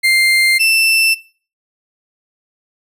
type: tone pair in turn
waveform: 35% pulse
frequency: 2100 / 2665 Hz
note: C7 / E7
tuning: +6 / +18 cents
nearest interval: major third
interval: 412 cents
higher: second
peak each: -8 dBFS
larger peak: neither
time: 0.03-0.59 / 0.59-1.15 s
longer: neither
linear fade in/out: 20 ms
effects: noise-tail reverb RT60 0.4 s tail -21 dB re dry + resampled to 32000 Hz